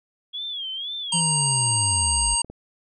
sine tone with vibrato, 3311 Hz, G#7, 6 cents flat, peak -28 dBFS, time 0.33-1.21 s, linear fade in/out 20 ms, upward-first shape sine, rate 2 Hz, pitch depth 130 cents each way
harmonic tone, 939 Hz, A#5, 12 cents sharp, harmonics 1 / 3 / 5 / 7 / 9, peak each -29 / -30 / -29 / -33 / -21 dBFS, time 1.12-2.42 s, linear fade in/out 5 ms
triangle linear sweep, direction down, 174.61 to 43.65 Hz, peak -23 dBFS, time 1.13-2.36 s, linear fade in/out 20 ms
clicks, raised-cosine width 2 ms, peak -25 dBFS, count 2, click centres 2.446 / 2.5 s
effects none

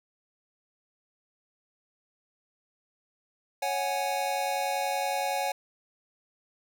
square chord, C# suspended fourth, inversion none, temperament equal, 554.4 / 740 / 830.6 Hz, C#5 / F#5 / G#5, 0 / 0 / 0 cents, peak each -34 / -32 / -32 dBFS, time 3.62-5.52 s, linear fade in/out 5 ms, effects none

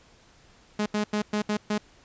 sawtooth tone bursts at uneven times, 210 Hz, G#3, 19 cents sharp, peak -20 dBFS, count 6, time 0.79-0.86 / 0.94-1.04 / 1.13-1.22 / 1.33-1.42 / 1.49-1.57 / 1.7-1.78 s, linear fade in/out 5 ms, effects pink hiss -57 dBFS RMS until 2.04 s + resampled to 16000 Hz

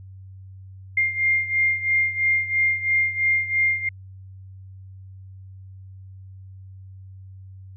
sine beating tone pair, 2111 / 2114 Hz, C7 / C7, +15 / +17 cents, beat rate 3 Hz, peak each -20 / -24 dBFS, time 0.97-3.89 s, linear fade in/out 5 ms, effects added 95 Hz sine -39 dBFS peak until 7.76 s

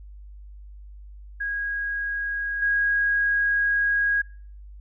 sine tone with level steps, 1644 Hz, G#6, 18 cents flat, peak -25 / -19 dBFS, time 1.4-4.22 s, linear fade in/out 10 ms, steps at 2.62 s, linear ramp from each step 5 ms, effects noise-tail reverb RT60 0.5 s tail -25 dB re dry + added 50 Hz sine -40 dBFS peak until 4.8 s

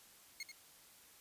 20% pulse tone with echo, 2158 Hz, C#7, 47 cents flat, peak -37 dBFS, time 0.4-0.43 s, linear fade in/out 2 ms, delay 87 ms, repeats 1, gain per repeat -7 dB, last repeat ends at 0.517 s, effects white hiss -62 dBFS RMS until 1.2 s + resampled to 32000 Hz

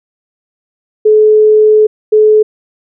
sine tone bursts at uneven times, 428.9 Hz, A4, 44 cents flat, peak -3 dBFS, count 2, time 1.05-1.87 / 2.12-2.43 s, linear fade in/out 10 ms, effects none

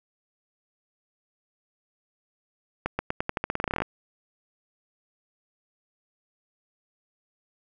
accelerating click train, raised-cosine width 0.5 ms, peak -11 dBFS, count 18, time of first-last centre 2.86-3.82 s, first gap 130 ms, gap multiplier 0.88, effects none

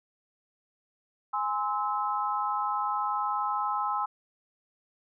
sine chord, Ab augmented, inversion none, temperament just, 830.6 / 1038.3 / 1297.8 Hz, Ab5 / C6 / E6, 0 / -14 / -27 cents, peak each -31 dBFS, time 1.33-4.06 s, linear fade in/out 10 ms, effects none

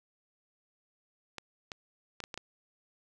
clicks, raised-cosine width 0.2 ms, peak -22 dBFS, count 6, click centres 1.383 / 1.718 / 2.203 / 2.239 / 2.342 / 2.376 s, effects none

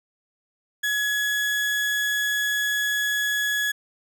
35% pulse tone, 1685 Hz, G#6, 25 cents sharp, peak -20 dBFS, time 0.83-3.72 s, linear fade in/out 10 ms, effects none

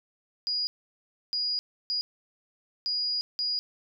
sine tone bursts at uneven times, 4889 Hz, D#8, 31 cents flat, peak -26 dBFS, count 5, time 0.47-0.67 / 1.33-1.59 / 1.9-2.01 / 2.86-3.21 / 3.39-3.59 s, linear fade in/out 0 ms, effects none

